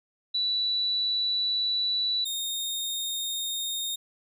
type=tone pair in turn; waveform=sine / sawtooth; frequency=3951 / 3687 Hz; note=B7 / A#7; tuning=0 / -20 cents; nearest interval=minor second; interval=120 cents; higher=first; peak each=-24 / -26 dBFS; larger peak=first; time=0.34-2.25 / 2.25-3.96 s; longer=first; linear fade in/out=10 ms; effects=none